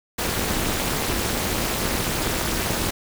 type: noise with amplitude modulation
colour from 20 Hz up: pink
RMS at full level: -20 dBFS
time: 0.18-2.91 s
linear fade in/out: 10 ms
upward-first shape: sine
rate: 285 Hz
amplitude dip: 100%
effects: none